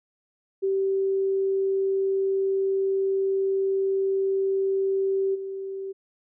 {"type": "tone with level steps", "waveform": "sine", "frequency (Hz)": 387.6, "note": "G4", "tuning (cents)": -20, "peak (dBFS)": [-21, -30], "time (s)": [0.62, 5.93], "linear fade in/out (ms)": 20, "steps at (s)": 5.34, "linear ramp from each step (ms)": 20, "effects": []}